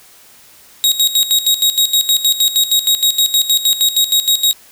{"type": "tone with tremolo", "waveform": "sawtooth", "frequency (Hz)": 3790, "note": "A#7", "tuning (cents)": 28, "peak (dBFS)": -6, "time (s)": [0.84, 4.53], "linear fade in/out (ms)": 0, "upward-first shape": "square", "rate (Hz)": 6.4, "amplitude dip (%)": 75, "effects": ["white hiss -44 dBFS RMS until 4.71 s"]}